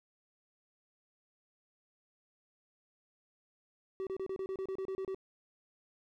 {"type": "tone bursts", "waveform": "triangle", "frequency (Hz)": 382.6, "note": "G4", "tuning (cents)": -42, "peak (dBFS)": -33, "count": 12, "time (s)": [4, 5.146], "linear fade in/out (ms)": 0, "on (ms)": 68, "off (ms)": 30, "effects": []}